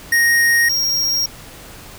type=tone pair in turn; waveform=square; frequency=1867 / 5595 Hz; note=A#6 / F8; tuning=+2 / +2 cents; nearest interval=octave + perfect fifth; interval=1900 cents; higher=second; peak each=-12 / -16 dBFS; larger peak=first; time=0.12-0.69 / 0.69-1.26 s; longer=neither; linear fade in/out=5 ms; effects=pink hiss -38 dBFS RMS until 1.98 s